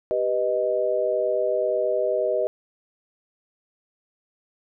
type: chord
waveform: sine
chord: G augmented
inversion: none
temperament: equal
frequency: 392 / 493.9 / 622.3 Hz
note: G4 / B4 / D#5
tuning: 0 / 0 / 0 cents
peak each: -27 / -25 / -23 dBFS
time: 0.11-2.47 s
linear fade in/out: 0 ms
effects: none